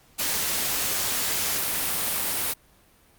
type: noise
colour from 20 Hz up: white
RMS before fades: -26 dBFS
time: 0.18-2.54 s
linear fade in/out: 20 ms
effects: pink hiss -58 dBFS RMS until 3.18 s + Opus 48 kbps